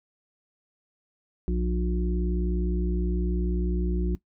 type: harmonic tone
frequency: 59.6 Hz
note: A#1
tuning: 39 cents sharp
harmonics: 1 / 3 / 5 / 6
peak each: -25 / -29 / -37 / -33 dBFS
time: 1.48-4.15 s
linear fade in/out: 0 ms
effects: noise-tail reverb RT60 0.1 s tail -18 dB re dry